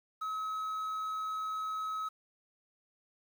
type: tone with quantisation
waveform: triangle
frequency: 1282 Hz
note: E6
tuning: 49 cents flat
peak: -32 dBFS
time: 0.21-2.09 s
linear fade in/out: 10 ms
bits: 10
effects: none